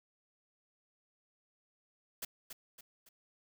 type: noise with echo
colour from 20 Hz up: white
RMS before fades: -40 dBFS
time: 2.22-2.25 s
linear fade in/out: 5 ms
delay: 280 ms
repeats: 3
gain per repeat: -7 dB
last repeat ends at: 3.09 s
effects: none